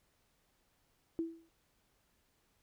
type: tone with exponential decay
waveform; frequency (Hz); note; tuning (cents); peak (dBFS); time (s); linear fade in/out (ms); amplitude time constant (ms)
sine; 329.6; E4; 0; -30; 1.19-1.49; 0; 65
effects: pink hiss -75 dBFS RMS until 2.62 s